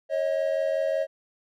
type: tone pair together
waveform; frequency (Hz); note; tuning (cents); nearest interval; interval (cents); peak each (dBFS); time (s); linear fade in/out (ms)
triangle; 548 / 633.4; C#5 / D#5; -20 / +31; minor third; 251; -24 / -24; 0.09-1.07; 50
effects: none